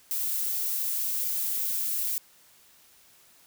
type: noise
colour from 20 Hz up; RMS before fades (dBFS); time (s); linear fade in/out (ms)
violet; -29; 0.11-2.18; 0
effects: white hiss -58 dBFS RMS until 3.46 s